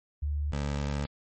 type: tone pair in turn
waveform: sine / 20% pulse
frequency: 73.3 / 71.54 Hz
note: D2 / D2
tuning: -3 / -45 cents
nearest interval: unison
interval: 42 cents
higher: first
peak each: -27 / -24 dBFS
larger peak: second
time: 0.22-0.52 / 0.52-1.06 s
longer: second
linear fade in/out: 10 ms
effects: MP3 32 kbps